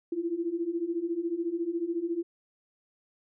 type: beating tone pair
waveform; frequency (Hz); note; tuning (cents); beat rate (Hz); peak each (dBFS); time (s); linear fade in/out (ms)
sine; 329.6 / 343.6; E4 / F4; 0 / -28; 14; -33 / -30; 0.12-2.23; 5
effects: none